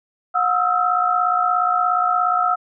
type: tone cluster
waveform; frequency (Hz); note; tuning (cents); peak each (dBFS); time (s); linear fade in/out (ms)
sine; 724 / 1284 / 1341; F#5 / E6 / E6; -38 / -46 / +29; -20; 0.34-2.56; 20
effects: none